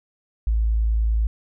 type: tone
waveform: sine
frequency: 55 Hz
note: A1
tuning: in tune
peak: -17 dBFS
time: 0.47-1.27 s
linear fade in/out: 0 ms
effects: none